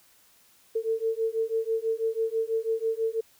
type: beating tone pair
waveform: sine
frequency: 445.9 / 452 Hz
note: A4 / A4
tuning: +23 / +47 cents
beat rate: 6.1 Hz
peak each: -28 dBFS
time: 0.75-3.21 s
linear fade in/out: 10 ms
effects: white hiss -60 dBFS RMS until 3.39 s